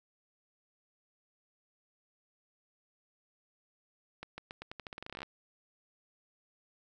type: accelerating click train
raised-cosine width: 0.3 ms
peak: -26 dBFS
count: 19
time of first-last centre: 4.23-5.23 s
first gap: 150 ms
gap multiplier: 0.86
effects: none